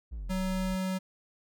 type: exponential two-way sweep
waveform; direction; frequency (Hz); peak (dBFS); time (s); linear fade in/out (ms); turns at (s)
triangle; down then up; 64.6 to 30.13 to 44.02; -33; 0.11-0.76; 20; 0.42
type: tone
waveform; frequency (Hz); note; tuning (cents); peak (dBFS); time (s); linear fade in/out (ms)
square; 187.5; F#3; +23; -30; 0.29-0.99; 20
effects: none